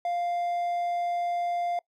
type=tone; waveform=triangle; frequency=698.5 Hz; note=F5; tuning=in tune; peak=-24 dBFS; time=0.05-1.79 s; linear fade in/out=2 ms; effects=noise-tail reverb RT60 0.1 s tail -23 dB re dry